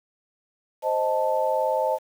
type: chord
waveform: sine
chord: A diminished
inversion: first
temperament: equal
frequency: 523.3 / 622.3 / 880 Hz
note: C5 / Eb5 / A5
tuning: 0 / 0 / 0 cents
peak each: -25 dBFS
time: 0.82-1.99 s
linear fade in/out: 50 ms
effects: 8-bit